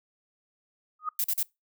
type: tone with exponential growth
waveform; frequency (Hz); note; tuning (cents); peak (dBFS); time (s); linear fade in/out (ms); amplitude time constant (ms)
sine; 1244.5; D#6; 0; -24; 0.99-1.09; 5; 20
type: noise bursts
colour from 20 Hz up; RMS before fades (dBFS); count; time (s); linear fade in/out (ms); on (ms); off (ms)
violet; -27; 3; 1.19-1.429; 2; 51; 43
effects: noise-tail reverb RT60 0.2 s tail -24 dB re dry